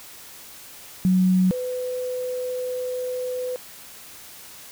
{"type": "tone pair in turn", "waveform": "sine", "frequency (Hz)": [185, 502.8], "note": ["F#3", "B4"], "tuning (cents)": [0, 31], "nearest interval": "octave + perfect fourth", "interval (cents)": 1731, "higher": "second", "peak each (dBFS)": [-15, -25], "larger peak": "first", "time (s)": [[1.05, 1.51], [1.51, 3.56]], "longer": "second", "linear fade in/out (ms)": 0, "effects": ["white hiss -43 dBFS RMS until 4.71 s"]}